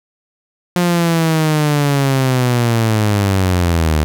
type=linear sweep; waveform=sawtooth; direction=down; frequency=177.9 to 74.7 Hz; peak=-8 dBFS; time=0.76-4.04 s; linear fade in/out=0 ms; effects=none